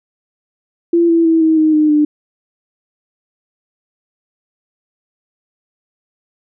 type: tone with pitch steps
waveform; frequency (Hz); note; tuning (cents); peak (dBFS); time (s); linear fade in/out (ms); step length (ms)
sine; 340 / 332.8 / 325.8 / 318.9 / 312.1 / 305.5 / 299.1; F4 / E4 / E4 / D#4 / D#4 / D#4 / D4; -46 / +17 / -20 / +43 / +5 / -32 / +32; -8; 0.93-2.05; 5; 160
effects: none